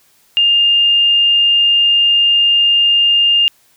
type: tone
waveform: sine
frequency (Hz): 2812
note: F7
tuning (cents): +11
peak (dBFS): -8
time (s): 0.37-3.48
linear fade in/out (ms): 0
effects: white hiss -53 dBFS RMS until 3.76 s